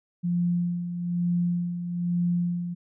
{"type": "tone with tremolo", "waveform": "sine", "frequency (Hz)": 174.61, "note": "F3", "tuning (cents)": 0, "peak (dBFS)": -21, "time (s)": [0.23, 2.75], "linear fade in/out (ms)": 20, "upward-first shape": "sine", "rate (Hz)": 1.1, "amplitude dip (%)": 60, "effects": []}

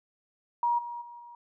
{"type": "tone with level steps", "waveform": "sine", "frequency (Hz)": 952, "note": "A#5", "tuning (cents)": 36, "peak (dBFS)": [-23, -35, -43, -45], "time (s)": [0.63, 1.35], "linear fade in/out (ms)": 2, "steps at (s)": [0.78, 1.01, 1.19], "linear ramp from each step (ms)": 10, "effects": []}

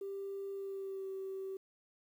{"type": "tone with pitch glide", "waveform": "sine", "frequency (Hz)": [394, 384.3], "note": ["G4", "G4"], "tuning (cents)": [9, -34], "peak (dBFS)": -38, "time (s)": [0.01, 1.57], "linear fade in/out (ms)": 5, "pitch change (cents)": -43, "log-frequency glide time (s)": [0.53, 1.09], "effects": ["tanh soft clip ceiling -34 dBFS", "11-bit"]}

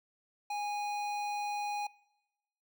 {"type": "tone with notch filter", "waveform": "square", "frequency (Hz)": 825, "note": "G#5", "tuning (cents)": -12, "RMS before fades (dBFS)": -36, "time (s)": [0.5, 1.87], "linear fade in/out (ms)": 5, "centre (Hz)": 12000, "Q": 0.51, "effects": ["noise-tail reverb RT60 1.0 s tail -23 dB re dry"]}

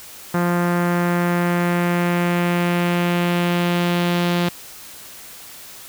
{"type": "tone with low-pass filter sweep", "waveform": "sawtooth", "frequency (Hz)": 174.61, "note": "F3", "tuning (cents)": 0, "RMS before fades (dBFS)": -19, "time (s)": [0.34, 4.49], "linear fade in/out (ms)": 5, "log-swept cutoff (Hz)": [1500, 3800], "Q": 1.7, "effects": ["white hiss -39 dBFS RMS until 5.88 s"]}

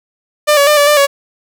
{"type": "tone with pitch steps", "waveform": "sawtooth", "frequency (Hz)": [598, 567, 599, 577, 594, 561], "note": ["D5", "C#5", "D5", "D5", "D5", "C#5"], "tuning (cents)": [31, 39, 34, -31, 20, 21], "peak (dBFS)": -3, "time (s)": [0.47, 1.07], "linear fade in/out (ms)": 20, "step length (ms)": 100, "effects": []}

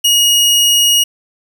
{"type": "tone", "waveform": "sawtooth", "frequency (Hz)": 2880, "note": "F#7", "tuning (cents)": -47, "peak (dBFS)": -5, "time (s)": [0.04, 1.04], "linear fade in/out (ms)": 10, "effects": []}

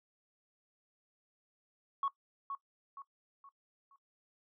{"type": "tone with echo", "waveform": "sine", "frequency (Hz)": 1108.7, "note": "C#6", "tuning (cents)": 0, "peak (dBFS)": -29, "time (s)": [2.03, 2.08], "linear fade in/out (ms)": 2, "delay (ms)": 470, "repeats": 4, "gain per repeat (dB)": -8, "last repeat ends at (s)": 3.96, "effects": ["noise-tail reverb RT60 0.1 s tail -18 dB re dry", "tanh soft clip ceiling -26 dBFS"]}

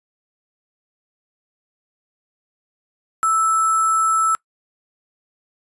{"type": "tone with sample-and-hold", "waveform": "sine", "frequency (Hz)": 1318.5, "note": "E6", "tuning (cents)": 0, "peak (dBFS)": -14, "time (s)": [3.23, 4.35], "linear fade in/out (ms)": 0, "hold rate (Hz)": 8820, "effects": ["noise-tail reverb RT60 0.1 s tail -24 dB re dry", "resampled to 24000 Hz"]}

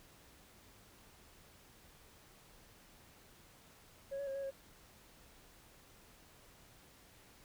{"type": "tone with pitch steps", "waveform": "sine", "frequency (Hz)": [550, 562, 541, 552, 543], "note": ["C#5", "C#5", "C#5", "C#5", "C#5"], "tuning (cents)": [-14, 24, -42, -7, -36], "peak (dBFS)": -36, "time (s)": [4.11, 4.51], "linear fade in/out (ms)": 20, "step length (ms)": 80, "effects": ["tanh soft clip ceiling -37 dBFS", "pink hiss -62 dBFS RMS until 7.44 s"]}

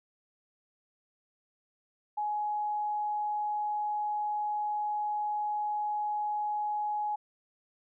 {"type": "tone", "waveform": "sine", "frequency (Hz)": 839, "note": "G#5", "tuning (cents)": 17, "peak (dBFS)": -29, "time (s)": [2.17, 7.16], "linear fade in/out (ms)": 10, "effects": []}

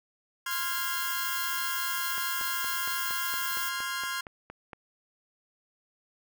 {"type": "chord", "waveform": "sawtooth", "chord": "F minor", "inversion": "second", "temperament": "equal with one note detuned", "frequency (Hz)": [1046.5, 1396.9, 1641.2], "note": ["C6", "F6", "Ab6"], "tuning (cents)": [0, 0, -21], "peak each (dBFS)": -32, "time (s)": [0.46, 4.21], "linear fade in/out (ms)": 5}
{"type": "noise", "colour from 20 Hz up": "violet", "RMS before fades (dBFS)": -35, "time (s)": [0.51, 3.69], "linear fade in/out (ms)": 0}
{"type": "click train", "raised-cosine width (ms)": 0.5, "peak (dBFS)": -26, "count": 12, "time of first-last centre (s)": [2.18, 4.732], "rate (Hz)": 4.31}
{"effects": []}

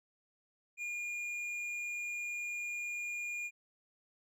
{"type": "tone with hard clipping", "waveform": "triangle", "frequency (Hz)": 2423, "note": "D#7", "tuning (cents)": -47, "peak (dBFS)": -38, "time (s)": [0.77, 3.51], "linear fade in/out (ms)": 50, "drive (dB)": 9, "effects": []}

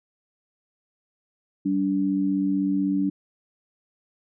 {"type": "tone pair together", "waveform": "sine", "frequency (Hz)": [192.55, 288.5], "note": ["G3", "D4"], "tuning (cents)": [-31, -31], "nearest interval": "perfect fifth", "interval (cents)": 700, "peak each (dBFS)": [-25, -22], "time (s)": [1.65, 3.1], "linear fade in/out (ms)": 10, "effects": []}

